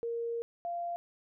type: tone pair in turn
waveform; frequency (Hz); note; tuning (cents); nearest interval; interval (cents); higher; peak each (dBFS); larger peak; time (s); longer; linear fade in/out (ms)
sine; 466.2 / 691.4; A#4 / F5; 0 / -18; perfect fifth; 682; second; -32 / -33; first; 0.03-0.42 / 0.65-0.96; first; 0
effects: none